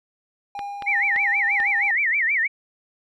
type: tone with tremolo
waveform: triangle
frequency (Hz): 808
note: G#5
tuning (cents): -48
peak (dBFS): -26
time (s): 0.55-1.91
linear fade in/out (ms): 2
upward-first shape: triangle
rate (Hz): 3.1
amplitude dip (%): 30
type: clicks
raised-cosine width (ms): 0.3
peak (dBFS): -17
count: 4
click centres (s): 0.592 / 0.823 / 1.162 / 1.602
type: tone with vibrato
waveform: sine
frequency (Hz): 2052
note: C7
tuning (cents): -34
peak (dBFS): -18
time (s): 0.86-2.48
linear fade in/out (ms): 20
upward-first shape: sine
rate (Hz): 6.3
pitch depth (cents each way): 240
effects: none